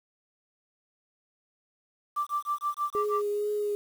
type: tone with tremolo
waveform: sine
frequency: 1174.7 Hz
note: D6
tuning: in tune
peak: -24 dBFS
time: 2.16-3.22 s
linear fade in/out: 10 ms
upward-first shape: sine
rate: 6.3 Hz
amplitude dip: 100%
type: tone with vibrato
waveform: sine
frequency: 415.3 Hz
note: G#4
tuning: in tune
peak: -26 dBFS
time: 2.95-3.75 s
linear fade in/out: 0 ms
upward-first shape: triangle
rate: 2.2 Hz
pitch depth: 17 cents each way
effects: tanh soft clip ceiling -17 dBFS + 8-bit